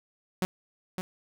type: tone with echo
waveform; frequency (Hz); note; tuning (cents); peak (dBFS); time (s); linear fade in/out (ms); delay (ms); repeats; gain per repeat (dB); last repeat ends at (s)
sawtooth; 184.8; F#3; -2; -21; 0.42-0.45; 0; 560; 1; -6; 1.01
effects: none